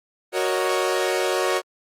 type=chord; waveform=sawtooth; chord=D# minor seventh; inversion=first; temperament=equal; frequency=370 / 466.2 / 554.4 / 622.3 Hz; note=F#4 / A#4 / C#5 / D#5; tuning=0 / 0 / 0 / 0 cents; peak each=-20 / -23 / -22 / -25 dBFS; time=0.32-1.62 s; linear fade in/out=50 ms; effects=low-pass 12000 Hz 12 dB/octave + Opus 32 kbps